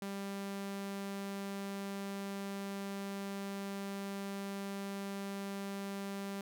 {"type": "tone", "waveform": "sawtooth", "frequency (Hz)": 197.8, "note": "G3", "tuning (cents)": 16, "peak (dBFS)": -35, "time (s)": [0.02, 6.41], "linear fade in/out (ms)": 2, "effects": []}